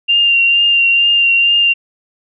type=tone with vibrato; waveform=sine; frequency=2783 Hz; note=F7; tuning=7 cents flat; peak=-8 dBFS; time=0.08-1.74 s; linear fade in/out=20 ms; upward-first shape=triangle; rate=2.2 Hz; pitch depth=25 cents each way; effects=none